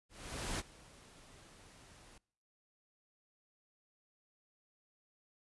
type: noise with ADSR envelope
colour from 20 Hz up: pink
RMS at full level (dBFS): -38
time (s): 0.09-2.18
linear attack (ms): 500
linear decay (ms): 31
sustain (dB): -21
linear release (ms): 4
effects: noise-tail reverb RT60 0.7 s tail -26 dB re dry + resampled to 24000 Hz